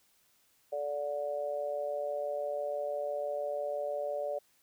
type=tone with amplitude modulation; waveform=sine; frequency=581 Hz; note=D5; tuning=19 cents flat; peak=-28 dBFS; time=0.72-4.39 s; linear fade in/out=10 ms; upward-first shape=sine; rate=146 Hz; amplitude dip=85%; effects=white hiss -69 dBFS RMS until 4.62 s